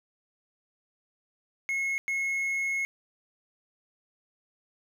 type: tone bursts at uneven times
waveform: triangle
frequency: 2173 Hz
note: C#7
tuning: 35 cents flat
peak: -25 dBFS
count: 2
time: 1.69-1.98 / 2.08-2.85 s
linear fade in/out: 0 ms
effects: none